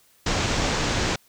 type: low-pass noise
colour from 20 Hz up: pink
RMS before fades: -24 dBFS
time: 0.26-1.16 s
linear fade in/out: 5 ms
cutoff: 7300 Hz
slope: 48 dB/octave
effects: white hiss -59 dBFS RMS until 1.28 s